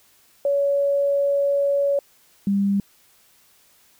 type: tone pair in turn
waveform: sine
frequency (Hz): 563 / 199.05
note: C#5 / G3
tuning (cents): +27 / +27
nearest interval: octave + tritone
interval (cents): 1800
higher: first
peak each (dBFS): -17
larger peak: neither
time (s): 0.45-1.99 / 2.47-2.8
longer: first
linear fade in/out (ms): 2
effects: white hiss -57 dBFS RMS until 3.99 s